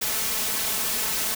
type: noise with comb filter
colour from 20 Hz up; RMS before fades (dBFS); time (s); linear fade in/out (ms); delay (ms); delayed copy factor
white; -26; 0.01-1.35; 10; 4.6; +0.6
effects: none